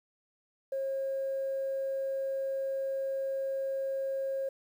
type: tone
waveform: sine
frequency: 540 Hz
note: C#5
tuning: 45 cents flat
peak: -29 dBFS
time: 0.72-4.49 s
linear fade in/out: 5 ms
effects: tanh soft clip ceiling -27 dBFS + 10-bit